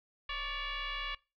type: tone with frequency modulation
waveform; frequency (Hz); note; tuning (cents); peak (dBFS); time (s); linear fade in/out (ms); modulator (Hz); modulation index
sine; 539; C#5; -49; -35; 0.29-1.15; 5; 571; 5.3
effects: noise-tail reverb RT60 0.3 s tail -23 dB re dry